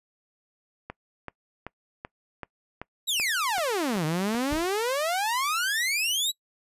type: click train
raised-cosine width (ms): 0.5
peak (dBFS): -20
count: 10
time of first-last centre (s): 0.9-4.348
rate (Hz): 2.61
type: exponential two-way sweep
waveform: sawtooth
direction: down then up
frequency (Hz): 3977 to 150 to 3977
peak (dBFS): -21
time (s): 3.07-6.32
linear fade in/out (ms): 20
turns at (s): 4.05
type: noise with exponential decay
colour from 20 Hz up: brown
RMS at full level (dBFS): -30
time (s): 4.51-4.74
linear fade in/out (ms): 5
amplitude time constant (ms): 48
effects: noise-tail reverb RT60 0.1 s tail -24 dB re dry + resampled to 32000 Hz